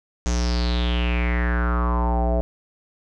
square tone with low-pass filter sweep, 60 Hz, B1, 49 cents flat, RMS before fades -21 dBFS, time 0.26-2.41 s, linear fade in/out 0 ms, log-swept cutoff 6600 to 620 Hz, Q 6.1, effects none

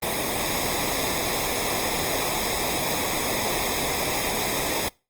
pink noise with comb filter, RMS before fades -26 dBFS, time 0.02-4.89 s, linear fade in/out 10 ms, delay 0.68 ms, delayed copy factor -0.7, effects noise-tail reverb RT60 0.3 s tail -25 dB re dry + Opus 32 kbps

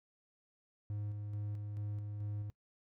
triangle tone with tremolo, 103.83 Hz, G#2, in tune, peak -35 dBFS, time 0.9-2.5 s, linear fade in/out 0 ms, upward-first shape square, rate 2.3 Hz, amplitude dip 30%, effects noise-tail reverb RT60 0.1 s tail -21 dB re dry

